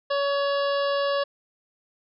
harmonic tone, 563 Hz, C#5, 27 cents sharp, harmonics 1 / 2 / 3 / 5 / 6 / 7 / 8 / 9, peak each -23 / -29 / -33 / -37 / -39 / -40 / -41 / -42 dBFS, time 0.1-1.24 s, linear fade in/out 10 ms, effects none

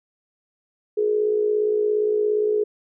sine tone with amplitude modulation, 422.6 Hz, G#4, 30 cents sharp, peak -15 dBFS, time 0.97-2.64 s, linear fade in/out 10 ms, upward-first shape sine, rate 57.3 Hz, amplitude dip 60%, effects none

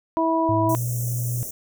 harmonic tone, 326.1 Hz, E4, 19 cents flat, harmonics 1 / 2 / 3, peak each -22 / -24 / -22 dBFS, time 0.17-0.75 s, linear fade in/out 0 ms
sine tone with pitch glide, 108.3 to 120.86 Hz, A2 to B2, -27 to -37 cents, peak -23 dBFS, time 0.49-1.43 s, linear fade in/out 0 ms, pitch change +190 cents, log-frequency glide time 0.66-0.72 s
white band-stop noise, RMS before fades -33 dBFS, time 0.69-1.51 s, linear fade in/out 5 ms, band 670 to 5700 Hz, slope 96 dB/octave
effects none

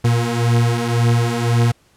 40% pulse beating tone pair, 116.8 / 118.7 Hz, A#2 / A#2, +4 / +32 cents, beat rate 1.9 Hz, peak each -18 / -15 dBFS, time 0.04-1.72 s, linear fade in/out 10 ms, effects pink hiss -56 dBFS RMS until 1.96 s + low-pass 11000 Hz 12 dB/octave

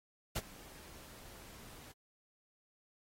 pink noise with ADSR envelope, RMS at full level -35 dBFS, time 0.35-1.92 s, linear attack 16 ms, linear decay 41 ms, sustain -20 dB, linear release 4 ms, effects AAC 48 kbps

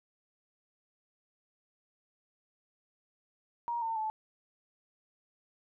sine tone with pitch steps, 944 / 904 / 870 Hz, A#5 / A5 / A5, +22 / +47 / -20 cents, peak -31 dBFS, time 3.68-4.1 s, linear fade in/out 0 ms, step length 140 ms, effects none

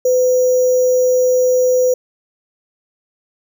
sine tone with sample-and-hold, 505 Hz, B4, 39 cents sharp, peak -10 dBFS, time 0.05-1.94 s, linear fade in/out 5 ms, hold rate 6300 Hz, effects none

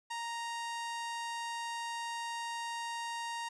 sawtooth tone, 932.3 Hz, A#5, in tune, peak -33 dBFS, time 0.1-3.49 s, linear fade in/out 10 ms, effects resampled to 22050 Hz + 11-bit

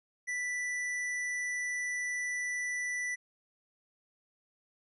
sine tone with tanh clipping, 1975.5 Hz, B6, in tune, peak -34 dBFS, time 0.27-3.16 s, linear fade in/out 20 ms, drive 16 dB, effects resampled to 24000 Hz

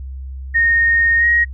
sine tone with pitch glide, 1849 to 1884.6 Hz, A#6 to A#6, -15 to +18 cents, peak -11 dBFS, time 0.54-1.45 s, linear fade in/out 20 ms, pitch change +33 cents, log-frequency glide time 1.18-1.26 s, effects noise-tail reverb RT60 0.1 s tail -26 dB re dry + added 66 Hz sine -26 dBFS peak until 1.53 s

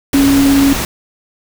sine tone in noise, 277.2 Hz, C#4, in tune, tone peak -7 dBFS, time 0.14-0.73 s, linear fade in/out 2 ms, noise pink, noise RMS -18 dBFS, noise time 0.13-0.85 s, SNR +8 dB, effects none

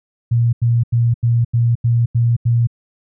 sine tone bursts, 117.9 Hz, A#2, 20 cents sharp, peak -11 dBFS, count 8, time 0.31-2.672 s, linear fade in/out 10 ms, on 220 ms, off 86 ms, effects none

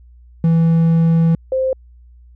triangle / sine tone pair in turn, 164.81 / 523.2 Hz, E3 / C5, 0 / 0 cents, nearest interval octave + minor sixth, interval 2000 cents, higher second, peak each -8 / -14 dBFS, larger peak first, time 0.44-1.35 / 1.52-1.73 s, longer first, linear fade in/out 2 ms, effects added 60 Hz sine -41 dBFS peak until 2.35 s

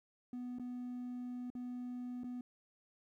triangle tone with dropouts, 247.1 Hz, B3, 1 cent sharp, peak -38 dBFS, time 0.33-2.41 s, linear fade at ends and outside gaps 2 ms, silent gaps 0.586-0.596 / 1.502-1.551 / 2.235-2.242 s, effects tanh soft clip ceiling -34 dBFS + 13-bit

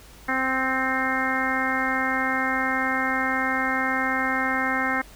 harmonic tone with a mistuned harmonic, 261.6 Hz, C4, in tune, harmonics 1 / 2 / 3 / 4 / 5 / 6 / 7 / 8, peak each -29 / -34 / -30 / -32 / -30 / -29 / -28 / -30 dBFS, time 0.28-5.02 s, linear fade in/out 10 ms, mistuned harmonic 8, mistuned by +27 cents, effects added 50 Hz sine -49 dBFS peak until 5.15 s + pink hiss -49 dBFS RMS until 5.15 s

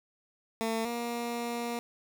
15% pulse tone pair in turn, 225 / 236.8 Hz, A3 / A#3, +39 / +27 cents, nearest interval minor second, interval 88 cents, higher second, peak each -23 / -26 dBFS, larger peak first, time 0.61-0.85 / 0.85-1.79 s, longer second, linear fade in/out 0 ms, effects none

